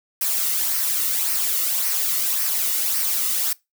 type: noise with flanger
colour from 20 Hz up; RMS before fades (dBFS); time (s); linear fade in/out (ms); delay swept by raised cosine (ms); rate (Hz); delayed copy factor
blue; -22; 0.21-3.53; 5; 0.27 to 1.26; 1.8; -0.5
effects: noise-tail reverb RT60 0.2 s tail -22 dB re dry